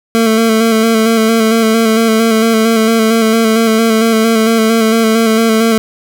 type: tone with vibrato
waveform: 25% pulse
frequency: 224.1 Hz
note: A3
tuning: 32 cents sharp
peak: -4 dBFS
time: 0.15-5.78 s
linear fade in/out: 0 ms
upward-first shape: square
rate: 4.4 Hz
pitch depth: 26 cents each way
effects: none